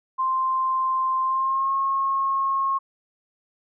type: tone with pitch glide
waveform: sine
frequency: 1046.5 to 1084.7 Hz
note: C6 to C#6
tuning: 0 to -38 cents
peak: -20 dBFS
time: 0.18-2.79 s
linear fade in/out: 20 ms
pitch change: +62 cents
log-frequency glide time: 1.24-1.73 s
effects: none